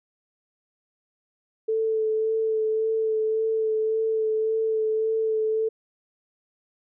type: tone with vibrato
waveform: sine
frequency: 440 Hz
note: A4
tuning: in tune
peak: -21 dBFS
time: 1.68-5.69 s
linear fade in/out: 10 ms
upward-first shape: sine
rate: 1.8 Hz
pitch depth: 16 cents each way
effects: none